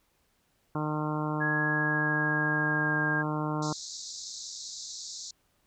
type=harmonic tone; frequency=152.3 Hz; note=D#3; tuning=37 cents flat; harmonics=1 / 2 / 3 / 4 / 5 / 6 / 7 / 8 / 9; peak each=-32 / -33 / -40 / -40 / -41 / -39 / -38 / -44 / -42 dBFS; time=0.75-3.73 s; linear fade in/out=2 ms
type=tone with pitch glide; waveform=sine; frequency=1666 to 1613 Hz; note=G#6 to G6; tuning=+5 to +49 cents; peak=-27 dBFS; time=1.4-3.23 s; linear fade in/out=20 ms; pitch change=-56 cents; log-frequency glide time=1.62-2.98 s
type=band-pass noise; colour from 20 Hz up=white; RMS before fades=-41 dBFS; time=3.62-5.31 s; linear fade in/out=5 ms; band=3800 to 7300 Hz; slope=96 dB/octave
effects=pink hiss -71 dBFS RMS until 5.66 s